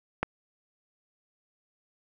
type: click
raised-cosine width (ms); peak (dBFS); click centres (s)
0.5; -11; 0.23
effects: none